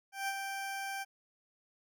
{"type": "tone with ADSR envelope", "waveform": "20% pulse", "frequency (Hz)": 784, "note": "G5", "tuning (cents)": 0, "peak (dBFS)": -27, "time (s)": [0.12, 1.05], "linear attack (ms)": 160, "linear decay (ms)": 46, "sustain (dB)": -5, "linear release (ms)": 29, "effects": []}